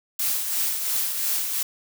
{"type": "noise with tremolo", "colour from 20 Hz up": "blue", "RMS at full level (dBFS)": -23, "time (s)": [0.19, 1.63], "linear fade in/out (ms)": 5, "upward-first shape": "triangle", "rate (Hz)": 2.9, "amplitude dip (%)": 50, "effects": []}